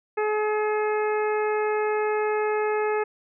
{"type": "harmonic tone", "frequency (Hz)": 425.3, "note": "G#4", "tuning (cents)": 41, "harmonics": [1, 2, 3, 4, 5, 6], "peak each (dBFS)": [-23, -29, -33, -35, -37, -39], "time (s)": [0.17, 3.04], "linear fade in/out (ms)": 10, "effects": []}